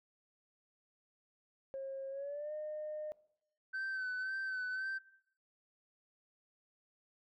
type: tone with pitch glide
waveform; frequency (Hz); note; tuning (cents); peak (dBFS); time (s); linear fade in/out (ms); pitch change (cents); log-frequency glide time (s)
sine; 540 to 609.6; C#5 to D#5; -45 to -36; -38; 1.74-3.12; 0; +209; 2.1-2.53
type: tone with vibrato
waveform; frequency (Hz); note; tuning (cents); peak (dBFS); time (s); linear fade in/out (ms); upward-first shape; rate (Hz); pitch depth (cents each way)
sine; 1530; G6; -42; -34; 3.73-4.99; 20; sine; 1.9; 35
effects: noise-tail reverb RT60 0.7 s tail -21 dB re dry + tanh soft clip ceiling -35 dBFS